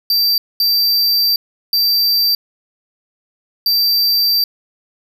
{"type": "tone bursts at uneven times", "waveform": "square", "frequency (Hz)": 4681, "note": "D8", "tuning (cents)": -7, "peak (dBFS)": -12, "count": 4, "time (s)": [[0.1, 0.38], [0.6, 1.36], [1.73, 2.35], [3.66, 4.44]], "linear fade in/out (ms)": 2, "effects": []}